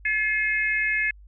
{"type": "tone cluster", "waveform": "sine", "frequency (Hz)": [1719, 2137, 2554], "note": ["A6", "C7", "D#7"], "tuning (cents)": [-41, 36, 45], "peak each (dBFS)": [-25, -24, -30], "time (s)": [0.05, 1.11], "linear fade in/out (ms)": 5, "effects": ["added 50 Hz sine -45 dBFS peak until 1.27 s"]}